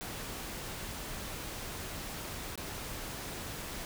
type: noise with dropouts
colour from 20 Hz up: pink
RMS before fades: -41 dBFS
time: 0.01-3.85 s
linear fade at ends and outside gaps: 0 ms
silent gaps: 2.556-2.576 s
effects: none